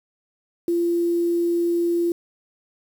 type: tone with quantisation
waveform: sine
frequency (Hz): 343.1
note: F4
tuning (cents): -31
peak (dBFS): -18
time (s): 0.68-2.12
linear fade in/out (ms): 2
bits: 7
effects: none